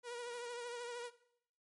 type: tone with vibrato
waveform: sawtooth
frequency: 480 Hz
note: B4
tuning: 49 cents flat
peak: -39 dBFS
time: 0.03-1.11 s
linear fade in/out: 50 ms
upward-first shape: triangle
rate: 13 Hz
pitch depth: 50 cents each way
effects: noise-tail reverb RT60 0.7 s tail -17 dB re dry + MP3 48 kbps